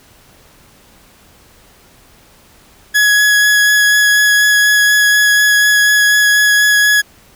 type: tone with vibrato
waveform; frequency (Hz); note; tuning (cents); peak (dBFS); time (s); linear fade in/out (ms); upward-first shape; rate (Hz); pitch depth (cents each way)
40% pulse; 1679; G#6; +18; -7; 2.94-7.02; 20; sine; 4.1; 9
effects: pink hiss -46 dBFS RMS until 7.35 s